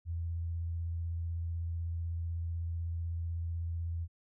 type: tone with vibrato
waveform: sine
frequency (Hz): 84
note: E2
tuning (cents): +33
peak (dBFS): -33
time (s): 0.05-4.08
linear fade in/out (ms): 50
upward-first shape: triangle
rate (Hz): 16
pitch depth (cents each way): 23
effects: none